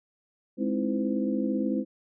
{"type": "tone cluster", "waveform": "sine", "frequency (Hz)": [209.9, 263.8, 314.1, 332.3, 510], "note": ["G#3", "C4", "D#4", "E4", "C5"], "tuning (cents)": [19, 14, 16, 14, -44], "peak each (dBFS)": [-29, -29, -36, -32, -35], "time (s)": [0.57, 1.85], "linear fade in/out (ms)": 50, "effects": []}